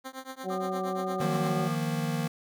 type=tone with tremolo; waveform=10% pulse; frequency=262.9 Hz; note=C4; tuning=8 cents sharp; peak=-27 dBFS; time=0.04-1.52 s; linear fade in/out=20 ms; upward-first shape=triangle; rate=8.6 Hz; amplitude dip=100%
type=harmonic tone; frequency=187.2 Hz; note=F#3; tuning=20 cents sharp; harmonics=1 / 2 / 3 / 4; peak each=-35 / -34 / -36 / -35 dBFS; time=0.43-1.7 s; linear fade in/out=50 ms
type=tone with vibrato; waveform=sine; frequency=1200 Hz; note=D6; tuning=37 cents sharp; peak=-37 dBFS; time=0.5-1.75 s; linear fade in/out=2 ms; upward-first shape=sine; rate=2 Hz; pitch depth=22 cents each way
type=chord; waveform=square; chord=Eb suspended second; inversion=none; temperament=equal; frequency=155.56 / 174.61 / 233.1 Hz; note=Eb3 / F3 / Bb3; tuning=0 / 0 / 0 cents; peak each=-31 / -35 / -34 dBFS; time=1.2-2.28 s; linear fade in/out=5 ms
effects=none